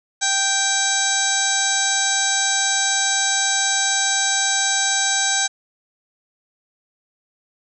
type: harmonic tone with a mistuned harmonic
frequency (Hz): 781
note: G5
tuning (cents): -7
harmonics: 1 / 2 / 3 / 4 / 5 / 6 / 7 / 8 / 9 / 10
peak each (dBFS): -26 / -24 / -32 / -34 / -24 / -33 / -30 / -23 / -31 / -24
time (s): 0.21-5.48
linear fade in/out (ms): 20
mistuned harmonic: 4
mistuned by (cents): +61
effects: none